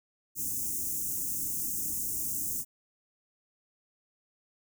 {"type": "band-stop noise", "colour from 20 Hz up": "white", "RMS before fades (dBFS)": -33, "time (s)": [0.35, 2.65], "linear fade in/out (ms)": 50, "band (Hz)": [340, 6200], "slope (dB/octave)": 48, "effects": []}